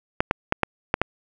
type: clicks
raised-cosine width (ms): 0.5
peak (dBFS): -3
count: 6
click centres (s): 0.205 / 0.311 / 0.524 / 0.633 / 0.941 / 1.016
effects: none